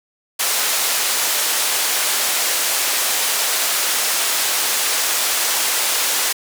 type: band-pass noise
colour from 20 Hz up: white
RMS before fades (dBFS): -19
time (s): 0.39-6.33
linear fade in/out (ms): 10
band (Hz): 480 to 12000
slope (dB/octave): 12
effects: none